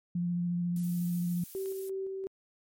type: tone with vibrato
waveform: sine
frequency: 174.61 Hz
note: F3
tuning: in tune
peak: -28 dBFS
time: 0.15-1.44 s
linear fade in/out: 5 ms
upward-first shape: square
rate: 14 Hz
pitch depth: 11 cents each way
type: noise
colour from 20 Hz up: violet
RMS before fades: -46 dBFS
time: 0.76-1.89 s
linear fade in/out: 2 ms
type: tone with tremolo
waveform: sine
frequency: 384.8 Hz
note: G4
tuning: 32 cents flat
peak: -32 dBFS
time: 1.55-2.27 s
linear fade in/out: 0 ms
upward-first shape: square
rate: 2.9 Hz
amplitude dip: 25%
type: click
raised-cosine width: 0.2 ms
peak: -35 dBFS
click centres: 1.659 s
effects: MP3 64 kbps